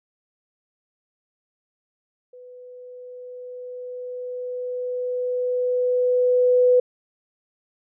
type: tone with level ramp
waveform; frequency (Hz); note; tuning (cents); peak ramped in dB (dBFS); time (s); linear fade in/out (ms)
sine; 497.7; B4; +13; -41 to -12; 2.33-6.8; 5
effects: none